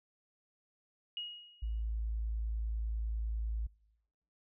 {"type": "tone with exponential decay", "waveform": "sine", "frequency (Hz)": 2885, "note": "F#7", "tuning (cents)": -44, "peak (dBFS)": -35, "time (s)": [1.17, 1.82], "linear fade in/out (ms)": 1, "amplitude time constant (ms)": 140}
{"type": "tone", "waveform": "sine", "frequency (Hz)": 55, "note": "A1", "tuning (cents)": 0, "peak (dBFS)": -33, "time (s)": [1.62, 3.67], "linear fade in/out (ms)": 10}
{"effects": ["noise-tail reverb RT60 1.0 s tail -25 dB re dry"]}